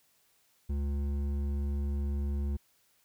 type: tone with hard clipping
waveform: sine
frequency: 70.9 Hz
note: C#2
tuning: 40 cents sharp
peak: -31 dBFS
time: 0.69-2.57 s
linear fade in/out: 10 ms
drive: 9 dB
effects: white hiss -69 dBFS RMS until 3.04 s